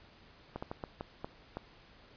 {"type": "slowing click train", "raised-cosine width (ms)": 1, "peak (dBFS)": -24, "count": 7, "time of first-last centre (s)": [0.56, 1.57], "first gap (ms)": 65, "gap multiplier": 1.38, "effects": ["pink hiss -59 dBFS RMS until 2.16 s", "resampled to 11025 Hz"]}